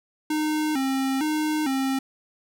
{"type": "tone with vibrato", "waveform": "square", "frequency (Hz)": 286.4, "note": "D4", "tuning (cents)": -43, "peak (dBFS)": -23, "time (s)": [0.3, 1.99], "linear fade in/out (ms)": 5, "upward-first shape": "square", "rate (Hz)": 1.1, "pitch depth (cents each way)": 120, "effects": []}